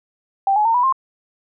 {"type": "tone with pitch steps", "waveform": "sine", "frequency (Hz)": [784, 845.1, 911, 982.1, 1058.7], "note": ["G5", "G#5", "A#5", "B5", "C6"], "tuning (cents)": [0, 30, -40, -10, 20], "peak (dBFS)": -13, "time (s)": [0.47, 0.925], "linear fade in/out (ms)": 2, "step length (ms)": 91, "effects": []}